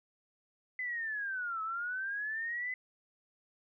sine linear two-way sweep, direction down then up, 2031 to 1287 to 2031 Hz, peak -34 dBFS, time 0.79-2.74 s, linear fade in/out 2 ms, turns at 1.62 s, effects none

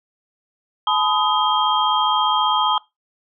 sine tone cluster, 855 / 1010 / 1254 / 3206 Hz, A5 / B5 / D#6 / G7, -50 / +39 / +13 / +38 cents, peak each -21 dBFS, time 0.87-2.78 s, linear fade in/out 2 ms, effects noise-tail reverb RT60 0.2 s tail -21 dB re dry

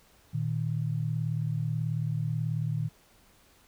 sine tone pair together, 116.54 / 154.93 Hz, A#2 / D#3, 0 / -7 cents, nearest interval perfect fourth, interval 493 cents, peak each -30 / -30 dBFS, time 0.33-2.89 s, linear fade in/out 20 ms, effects pink hiss -61 dBFS RMS until 3.67 s

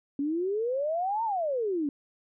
sine exponential two-way sweep, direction up then down, 274.3 to 932.3 to 274.3 Hz, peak -26 dBFS, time 0.19-1.89 s, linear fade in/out 2 ms, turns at 1.24 s, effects none

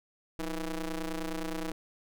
sawtooth ring-modulated tone, 164.81 Hz, E3, in tune, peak -26 dBFS, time 0.39-1.72 s, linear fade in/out 0 ms, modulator 150 Hz, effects none

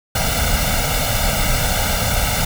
pink noise with comb filter, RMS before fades -18 dBFS, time 0.15-2.45 s, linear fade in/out 5 ms, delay 1.4 ms, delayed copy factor +0.9, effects none

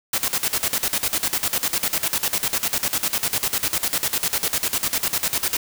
white noise with tremolo, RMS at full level -21 dBFS, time 0.13-5.57 s, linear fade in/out 5 ms, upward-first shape square, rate 10 Hz, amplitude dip 80%, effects none

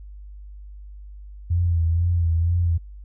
sine tone with vibrato, 84.8 Hz, E2, 50 cents sharp, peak -17 dBFS, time 1.5-2.78 s, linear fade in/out 10 ms, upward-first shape sine, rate 2.1 Hz, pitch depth 52 cents each way, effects added 50 Hz sine -37 dBFS peak until 3.04 s

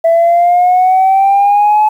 sine exponential sweep, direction up, 659.3 to 860 Hz, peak -4 dBFS, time 0.04-1.89 s, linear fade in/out 10 ms, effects tanh soft clip ceiling -3 dBFS + 7-bit

